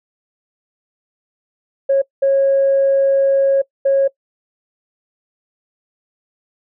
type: tone bursts at uneven times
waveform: sine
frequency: 547 Hz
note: C#5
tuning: 23 cents flat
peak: -9 dBFS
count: 3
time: 1.89-2.02 / 2.22-3.62 / 3.85-4.08 s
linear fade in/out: 10 ms
effects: noise-tail reverb RT60 0.1 s tail -23 dB re dry + tanh soft clip ceiling -7 dBFS